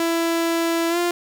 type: tone with pitch glide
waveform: sawtooth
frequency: 333.2 to 348.4 Hz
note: E4 to F4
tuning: +19 to -4 cents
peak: -15 dBFS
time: 0-1.11 s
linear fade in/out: 2 ms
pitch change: +77 cents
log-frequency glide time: 0.89-0.98 s
effects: 7-bit